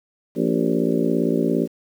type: harmonic tone with a mistuned harmonic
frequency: 57.5 Hz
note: A#1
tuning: 23 cents flat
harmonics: 3 / 4 / 5 / 6 / 7 / 8 / 9 / 10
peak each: -25 / -23 / -23 / -29 / -24 / -29 / -31 / -32 dBFS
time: 0.35-1.68 s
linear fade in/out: 50 ms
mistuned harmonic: 7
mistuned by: -69 cents
effects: 8-bit